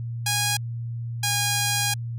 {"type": "tone pair in turn", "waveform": "5% pulse", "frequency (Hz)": [823, 817.8], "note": ["G#5", "G#5"], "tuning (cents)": [-16, -27], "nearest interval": "unison", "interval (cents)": 11, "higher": "first", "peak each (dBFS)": [-10, -10], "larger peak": "neither", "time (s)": [[0.26, 0.57], [1.23, 1.94]], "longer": "second", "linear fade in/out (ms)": 5, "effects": ["added 117 Hz sine -28 dBFS peak until 2.18 s"]}